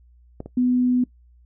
clicks, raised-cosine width 2 ms, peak -18 / -22 dBFS, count 2, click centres 0.404 / 0.46 s
sine tone, 249.1 Hz, B3, 15 cents sharp, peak -16 dBFS, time 0.57-1.04 s, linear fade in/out 5 ms
effects noise-tail reverb RT60 0.1 s tail -20 dB re dry + added 60 Hz sine -50 dBFS peak until 1.45 s

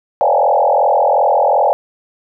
sine tone with frequency modulation, 698.5 Hz, F5, in tune, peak -9 dBFS, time 0.21-1.73 s, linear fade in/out 0 ms, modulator 42.7 Hz, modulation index 4.1, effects none

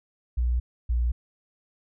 sine tone pair in turn, 60.5 / 59.67 Hz, B1 / A#1, -35 / +41 cents, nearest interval unison, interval 24 cents, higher first, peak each -21 dBFS, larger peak neither, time 0.37-0.6 / 0.89-1.12 s, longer neither, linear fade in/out 10 ms, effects none

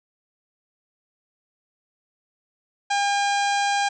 harmonic tone with a mistuned harmonic, 806 Hz, G5, 48 cents sharp, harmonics 1 / 2 / 3 / 4 / 5 / 6 / 7 / 8 / 9 / 10, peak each -21 / -27 / -31 / -33 / -35 / -37 / -38 / -39 / -40 / -41 dBFS, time 2.9-3.89 s, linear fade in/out 10 ms, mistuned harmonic 8, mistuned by -25 cents, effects none

